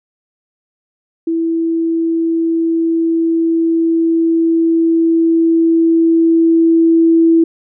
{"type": "tone with level ramp", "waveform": "sine", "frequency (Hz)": 329.6, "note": "E4", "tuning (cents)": 0, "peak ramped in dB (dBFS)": [-13, -6], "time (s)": [1.27, 7.44], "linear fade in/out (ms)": 5, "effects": []}